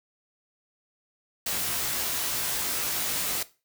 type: noise with comb filter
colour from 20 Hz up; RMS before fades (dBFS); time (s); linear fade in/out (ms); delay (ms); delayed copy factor
white; -29; 1.46-3.43; 5; 17; +0.95
effects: noise-tail reverb RT60 0.3 s tail -17 dB re dry